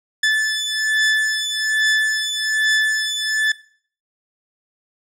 sawtooth beating tone pair, 1743 / 1744.2 Hz, A6 / A6, -17 / -16 cents, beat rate 1.2 Hz, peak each -16 dBFS, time 0.23-3.52 s, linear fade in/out 5 ms, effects noise-tail reverb RT60 0.5 s tail -18 dB re dry + low-pass 8000 Hz 12 dB/octave

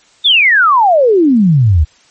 sine exponential sweep, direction down, 3671 to 70.9 Hz, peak -5 dBFS, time 0.24-1.85 s, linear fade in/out 20 ms, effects white hiss -48 dBFS RMS until 2.1 s + MP3 32 kbps

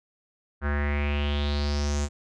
square tone with low-pass filter sweep, 72.6 Hz, D2, 19 cents flat, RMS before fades -26 dBFS, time 0.61-2.09 s, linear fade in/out 50 ms, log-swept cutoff 1500 to 7400 Hz, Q 5, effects none

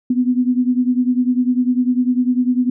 sine beating tone pair, 246.9 / 256.9 Hz, B3 / C4, 0 / -32 cents, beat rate 10 Hz, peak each -15 / -18 dBFS, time 0.1-2.7 s, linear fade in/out 5 ms, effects none

